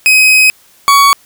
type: tone pair in turn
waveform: 40% pulse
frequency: 2526 / 1125.2 Hz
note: D#7 / C#6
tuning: +26 / +26 cents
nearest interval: octave + major second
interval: 1400 cents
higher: first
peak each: -3 dBFS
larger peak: neither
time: 0.06-0.5 / 0.88-1.13 s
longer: first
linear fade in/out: 0 ms
effects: white hiss -46 dBFS RMS until 1.25 s